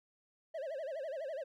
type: tone with vibrato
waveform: triangle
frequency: 587.3 Hz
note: D5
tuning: in tune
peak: -36 dBFS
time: 0.54-1.44 s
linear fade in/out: 10 ms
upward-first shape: sine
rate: 12 Hz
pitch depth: 210 cents each way
effects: none